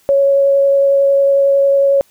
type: tone with vibrato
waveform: sine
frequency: 554.4 Hz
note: C#5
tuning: in tune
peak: -8 dBFS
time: 0.09-2.01 s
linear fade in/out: 0 ms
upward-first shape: triangle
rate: 11 Hz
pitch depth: 9 cents each way
effects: white hiss -53 dBFS RMS until 2.1 s